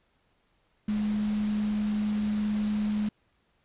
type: tone in noise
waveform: sine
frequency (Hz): 210.5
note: G#3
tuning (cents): +24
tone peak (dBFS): -25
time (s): 0.88-3.09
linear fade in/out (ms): 5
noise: pink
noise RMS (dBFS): -43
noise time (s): 0.88-3.09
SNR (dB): +15
effects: pink hiss -70 dBFS RMS until 3.64 s + resampled to 8000 Hz